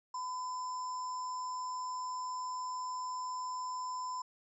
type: tone with sample-and-hold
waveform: sine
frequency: 1007 Hz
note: B5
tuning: 33 cents sharp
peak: -36 dBFS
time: 0.14-4.22 s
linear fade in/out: 5 ms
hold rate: 6300 Hz
effects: resampled to 22050 Hz